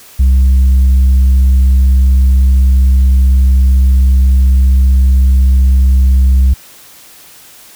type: tone with tanh clipping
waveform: sine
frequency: 65.41 Hz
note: C2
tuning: in tune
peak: -5 dBFS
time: 0.19-6.54 s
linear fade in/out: 10 ms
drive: 2 dB
effects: white hiss -38 dBFS RMS until 7.75 s